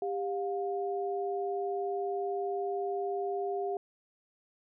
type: tone pair together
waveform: sine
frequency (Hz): 397.3 / 710.8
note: G4 / F5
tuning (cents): +23 / +30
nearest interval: minor seventh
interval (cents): 1007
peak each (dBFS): -32 / -35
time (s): 0.02-3.77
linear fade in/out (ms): 2
effects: none